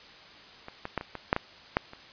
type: clicks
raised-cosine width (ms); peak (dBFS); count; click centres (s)
0.5; -25 / -19 / -13 / -22 / -21 / -6 / -12 / -7 / -28; 9; 0.684 / 0.854 / 0.977 / 1.011 / 1.153 / 1.329 / 1.364 / 1.769 / 1.934
effects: white hiss -50 dBFS RMS until 2.12 s + resampled to 11025 Hz